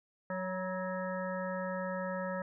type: harmonic tone with a mistuned harmonic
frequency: 185 Hz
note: F#3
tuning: in tune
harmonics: 1 / 3 / 5 / 7 / 9 / 10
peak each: -39 / -37 / -43 / -44 / -45 / -48 dBFS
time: 0.3-2.42 s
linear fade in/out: 2 ms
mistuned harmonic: 5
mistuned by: +49 cents
effects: none